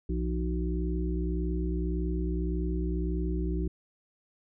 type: harmonic tone with a mistuned harmonic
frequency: 61.74 Hz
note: B1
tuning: in tune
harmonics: 1 / 3 / 5 / 6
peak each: -29 / -34 / -36 / -37 dBFS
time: 0.09-3.68 s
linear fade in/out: 5 ms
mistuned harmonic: 3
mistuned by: -140 cents
effects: none